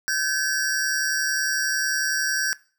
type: tone cluster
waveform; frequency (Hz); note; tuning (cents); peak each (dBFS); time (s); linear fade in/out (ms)
square; 1542 / 1693 / 5640; G6 / G#6 / F8; -29 / +33 / +16; -25 / -28 / -29; 0.08-2.53; 0
effects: noise-tail reverb RT60 0.4 s tail -20 dB re dry